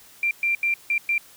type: tone bursts at uneven times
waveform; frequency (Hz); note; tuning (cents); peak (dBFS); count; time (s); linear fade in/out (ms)
sine; 2368; D7; +14; -19; 5; 0.23-0.31 / 0.43-0.55 / 0.63-0.74 / 0.9-0.98 / 1.09-1.18; 2
effects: white hiss -50 dBFS RMS until 1.36 s